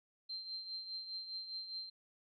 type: tone with tremolo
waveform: sine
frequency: 4142 Hz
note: C8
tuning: 18 cents flat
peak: -39 dBFS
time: 0.29-1.9 s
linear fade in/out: 10 ms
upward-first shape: triangle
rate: 4.9 Hz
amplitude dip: 65%
effects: none